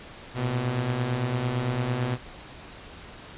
sawtooth beating tone pair, 116.54 / 125.44 Hz, A#2 / B2, 0 / +27 cents, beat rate 8.9 Hz, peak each -28 / -22 dBFS, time 0.34-2.18 s, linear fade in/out 50 ms, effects pink hiss -44 dBFS RMS until 3.37 s + resampled to 8000 Hz

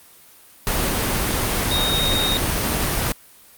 sine tone in noise, 3729 Hz, A#7, in tune, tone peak -20 dBFS, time 1.71-2.37 s, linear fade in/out 0 ms, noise pink, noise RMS -21 dBFS, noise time 0.67-3.12 s, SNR -2 dB, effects white hiss -48 dBFS RMS until 3.57 s + Opus 32 kbps

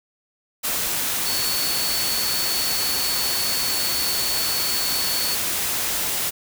sine tone in noise, 4435 Hz, C#8, in tune, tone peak -25 dBFS, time 1.25-5.36 s, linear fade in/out 20 ms, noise white, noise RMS -24 dBFS, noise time 0.63-6.31 s, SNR -4 dB, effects none

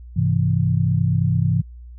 sine chord, Ab augmented, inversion none, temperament equal with one note detuned, 101.57 / 130.81 / 164.81 Hz, Ab2 / C3 / E3, -38 / 0 / 0 cents, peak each -20 dBFS, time 0.16-1.62 s, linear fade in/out 10 ms, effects added 60 Hz sine -36 dBFS peak until 1.98 s

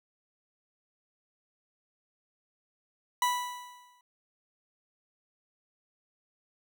40% pulse tone with exponential decay, 985 Hz, B5, 5 cents flat, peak -22 dBFS, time 3.22-4.01 s, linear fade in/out 2 ms, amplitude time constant 170 ms, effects none

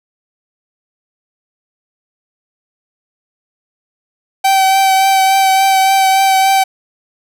45% pulse tone with vibrato, 771 Hz, G5, 29 cents flat, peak -8 dBFS, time 4.44-6.64 s, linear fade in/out 10 ms, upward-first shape triangle, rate 3.5 Hz, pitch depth 19 cents each way, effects none

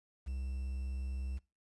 triangle tone with quantisation, 65.41 Hz, C2, in tune, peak -34 dBFS, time 0.26-1.39 s, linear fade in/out 20 ms, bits 10, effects noise-tail reverb RT60 0.3 s tail -23 dB re dry + resampled to 24000 Hz

